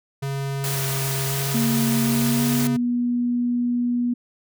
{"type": "tone with vibrato", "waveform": "square", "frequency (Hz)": 136.6, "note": "C#3", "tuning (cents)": -25, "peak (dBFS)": -25, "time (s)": [0.22, 2.77], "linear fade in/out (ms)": 10, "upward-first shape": "square", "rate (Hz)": 0.92, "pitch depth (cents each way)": 14}
{"type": "noise", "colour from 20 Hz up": "white", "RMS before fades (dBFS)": -28, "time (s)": [0.64, 2.67], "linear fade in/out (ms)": 0}
{"type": "tone with pitch glide", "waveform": "sine", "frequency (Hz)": [230.4, 242.4], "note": ["A#3", "B3"], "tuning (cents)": [-20, -32], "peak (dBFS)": -19, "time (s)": [1.54, 4.14], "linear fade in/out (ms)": 10, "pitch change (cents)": 88, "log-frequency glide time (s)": [2.02, 2.6]}
{"effects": []}